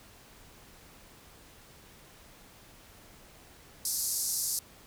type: band-pass noise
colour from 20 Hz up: white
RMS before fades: -32 dBFS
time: 3.85-4.59 s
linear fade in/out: 2 ms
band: 4600 to 13000 Hz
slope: 48 dB/octave
effects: pink hiss -55 dBFS RMS until 4.86 s